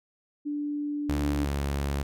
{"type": "tone", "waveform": "sine", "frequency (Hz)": 293, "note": "D4", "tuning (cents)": -4, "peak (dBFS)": -28, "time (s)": [0.45, 1.46], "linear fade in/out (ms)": 20}
{"type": "tone with pitch glide", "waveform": "sawtooth", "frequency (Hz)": [72, 70.19], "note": ["D2", "C#2"], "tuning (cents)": [-34, 22], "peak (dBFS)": -23, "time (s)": [1.09, 2.03], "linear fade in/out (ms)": 5, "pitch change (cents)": -44, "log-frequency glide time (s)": [1.23, 1.64]}
{"effects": []}